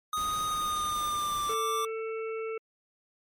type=tone with pitch glide; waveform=square; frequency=1244.5 to 1174.7 Hz; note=D#6 to D6; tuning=0 to 0 cents; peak=-29 dBFS; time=0.13-1.85 s; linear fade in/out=2 ms; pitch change=-100 cents; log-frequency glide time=0.46-1.5 s
type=noise; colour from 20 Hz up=pink; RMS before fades=-44 dBFS; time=0.17-1.54 s; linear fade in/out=0 ms
type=harmonic tone; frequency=445 Hz; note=A4; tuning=20 cents sharp; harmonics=1 / 3 / 5 / 6; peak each=-32 / -42 / -46 / -48 dBFS; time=1.49-2.58 s; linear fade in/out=5 ms
effects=MP3 64 kbps